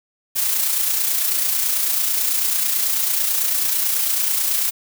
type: noise with amplitude modulation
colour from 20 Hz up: blue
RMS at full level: -18 dBFS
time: 0.35-4.71 s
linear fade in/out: 20 ms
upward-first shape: sine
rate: 29.1 Hz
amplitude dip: 40%
effects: none